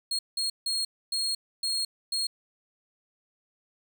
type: tone bursts at uneven times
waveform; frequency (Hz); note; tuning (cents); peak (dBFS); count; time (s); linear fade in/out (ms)
35% pulse; 4270; C8; +34; -25; 6; 0.11-0.19 / 0.37-0.5 / 0.66-0.85 / 1.12-1.35 / 1.63-1.85 / 2.12-2.27; 5
effects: none